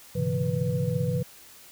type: tone cluster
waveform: sine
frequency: 103.7 / 129.5 / 144.4 / 167.7 / 492.9 Hz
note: G#2 / C3 / D3 / E3 / B4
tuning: -2 / -17 / -29 / +30 / -3 cents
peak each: -32 / -29 / -31 / -29 / -31 dBFS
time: 0.15-1.23 s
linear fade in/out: 10 ms
effects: white hiss -50 dBFS RMS until 1.71 s